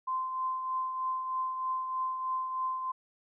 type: tone with tremolo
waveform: sine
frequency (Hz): 1037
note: C6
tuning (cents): -16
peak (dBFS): -28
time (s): 0.07-2.92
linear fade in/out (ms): 10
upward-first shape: triangle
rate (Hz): 3.2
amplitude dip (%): 50
effects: none